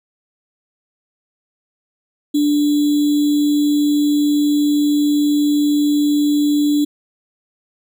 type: tone with sample-and-hold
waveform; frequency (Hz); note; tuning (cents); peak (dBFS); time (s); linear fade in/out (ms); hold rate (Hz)
sine; 293.7; D4; 0; -12; 2.34-6.85; 10; 3675
effects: none